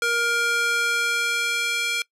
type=tone with high-pass filter sweep; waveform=square; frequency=470 Hz; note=A#4; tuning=14 cents sharp; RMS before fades=-23 dBFS; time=0.02-2.02 s; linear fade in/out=2 ms; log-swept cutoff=1000 to 2300 Hz; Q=1.5; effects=noise-tail reverb RT60 0.1 s tail -23 dB re dry + low-pass 11000 Hz 12 dB/octave